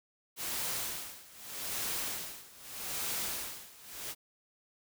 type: noise with tremolo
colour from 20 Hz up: white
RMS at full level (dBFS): -35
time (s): 0.36-4.15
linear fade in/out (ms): 50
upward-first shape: sine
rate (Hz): 0.81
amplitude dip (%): 90
effects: none